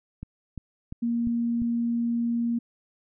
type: click train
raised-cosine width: 5 ms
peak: -23 dBFS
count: 5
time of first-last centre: 0.23-1.619 s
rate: 2.88 Hz
type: tone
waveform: sine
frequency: 234.8 Hz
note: A#3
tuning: 13 cents sharp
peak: -23 dBFS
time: 1.02-2.59 s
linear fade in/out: 10 ms
effects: none